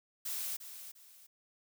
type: noise with echo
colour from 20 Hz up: blue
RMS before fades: -38 dBFS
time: 0.25-0.57 s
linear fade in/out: 10 ms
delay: 350 ms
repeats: 2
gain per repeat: -10 dB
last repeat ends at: 1.27 s
effects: none